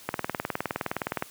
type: click train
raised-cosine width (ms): 0.5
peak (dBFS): -12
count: 23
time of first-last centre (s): 0.09-1.224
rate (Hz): 19.4
effects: white hiss -49 dBFS RMS until 1.3 s + high-pass 100 Hz 12 dB/octave